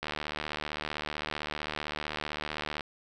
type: click train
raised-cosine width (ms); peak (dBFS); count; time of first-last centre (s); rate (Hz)
0.3; -17; 211; 0.03-2.808; 75.6
effects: none